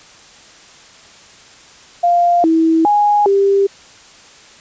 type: tone with pitch steps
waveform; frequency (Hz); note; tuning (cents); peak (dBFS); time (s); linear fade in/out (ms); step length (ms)
sine; 697 / 324.4 / 828 / 395.8; F5 / E4 / G#5 / G4; -4 / -28 / -5 / +17; -9; 2.03-3.67; 10; 410
effects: white hiss -42 dBFS RMS until 4.6 s + resampled to 16000 Hz